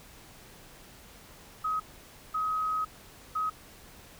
sine tone bursts at uneven times, 1267 Hz, D#6, 31 cents sharp, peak -27 dBFS, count 3, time 1.64-1.8 / 2.34-2.85 / 3.35-3.5 s, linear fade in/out 10 ms, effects pink hiss -52 dBFS RMS until 4.19 s

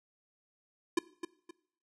square tone with echo, 342.1 Hz, F4, 36 cents flat, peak -25 dBFS, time 0.97-0.99 s, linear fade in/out 5 ms, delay 260 ms, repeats 2, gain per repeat -10 dB, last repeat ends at 1.51 s, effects noise-tail reverb RT60 0.6 s tail -20 dB re dry + resampled to 24000 Hz

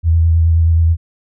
sine tone with vibrato, 82.41 Hz, E2, in tune, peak -8 dBFS, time 0.03-0.97 s, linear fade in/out 50 ms, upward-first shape sine, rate 9.4 Hz, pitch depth 25 cents each way, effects none

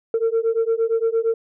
sine beating tone pair, 450 / 458.7 Hz, A4 / A#4, +39 / -28 cents, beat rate 8.7 Hz, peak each -19 dBFS, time 0.14-1.34 s, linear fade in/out 2 ms, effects tanh soft clip ceiling -13 dBFS

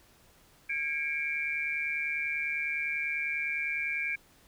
sine tone cluster, 1634 / 2195 / 2345 Hz, G#6 / C#7 / D7, -29 / -18 / -3 cents, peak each -38 / -36 / -31 dBFS, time 0.69-4.16 s, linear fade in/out 10 ms, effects pink hiss -61 dBFS RMS until 4.47 s

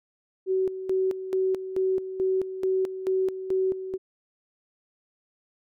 sine tone with tremolo, 377.5 Hz, F#4, 35 cents sharp, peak -21 dBFS, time 0.46-3.98 s, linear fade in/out 50 ms, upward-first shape square, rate 2.3 Hz, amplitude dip 70%, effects none

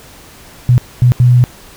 sine tone bursts at uneven times, 123.47 Hz, B2, in tune, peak -4 dBFS, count 3, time 0.69-0.78 / 1.02-1.12 / 1.2-1.44 s, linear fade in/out 0 ms, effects pink hiss -38 dBFS RMS until 1.76 s

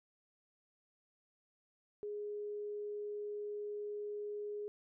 sine tone, 415.3 Hz, G#4, in tune, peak -39 dBFS, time 2.03-4.68 s, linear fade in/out 0 ms, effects none

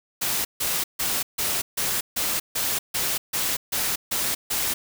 white noise bursts, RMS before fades -25 dBFS, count 12, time 0.21-4.74 s, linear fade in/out 10 ms, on 240 ms, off 150 ms, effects none

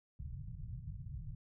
white low-pass noise, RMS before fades -45 dBFS, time 0.19-1.35 s, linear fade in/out 5 ms, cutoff 150 Hz, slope 48 dB/octave, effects none

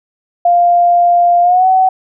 sine tone with pitch glide, 698.5 to 753 Hz, F5 to F#5, 0 to +30 cents, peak -6 dBFS, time 0.45-1.89 s, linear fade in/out 5 ms, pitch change +130 cents, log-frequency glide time 1.42-1.67 s, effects none

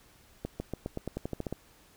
accelerating click train, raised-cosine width 2 ms, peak -20 dBFS, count 12, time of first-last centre 0.45-1.526 s, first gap 150 ms, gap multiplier 0.91, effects pink hiss -60 dBFS RMS until 1.96 s

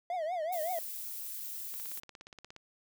triangle tone with vibrato, 673 Hz, E5, 36 cents sharp, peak -30 dBFS, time 0.1-0.79 s, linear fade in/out 2 ms, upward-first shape triangle, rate 5.3 Hz, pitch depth 200 cents each way
violet noise, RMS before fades -41 dBFS, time 0.52-2 s, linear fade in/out 10 ms
click train, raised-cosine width 0.2 ms, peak -31 dBFS, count 15, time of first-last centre 1.74-2.564 s, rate 17 Hz
effects none

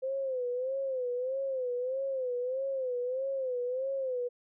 sine tone with vibrato, 516 Hz, C5, 24 cents flat, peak -30 dBFS, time 0.02-4.29 s, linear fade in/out 20 ms, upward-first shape sine, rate 1.6 Hz, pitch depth 95 cents each way, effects none

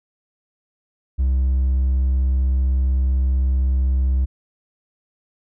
sine tone with hard clipping, 65.41 Hz, C2, in tune, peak -16 dBFS, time 1.18-4.26 s, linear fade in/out 20 ms, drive 2 dB, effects none

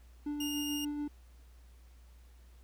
triangle tone with tremolo, 293.7 Hz, D4, in tune, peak -31 dBFS, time 0.26-1.08 s, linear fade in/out 5 ms, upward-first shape sine, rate 6.9 Hz, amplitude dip 30%
sawtooth tone, 2835 Hz, F7, 25 cents sharp, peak -34 dBFS, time 0.4-0.85 s, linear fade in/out 5 ms
effects added 60 Hz sine -54 dBFS peak until 2.63 s + pink hiss -68 dBFS RMS until 2.63 s

